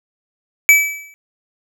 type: tone with exponential decay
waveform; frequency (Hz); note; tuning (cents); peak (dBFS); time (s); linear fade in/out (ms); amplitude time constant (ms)
square; 2300; D7; -37; -4; 0.69-1.14; 0; 96
effects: none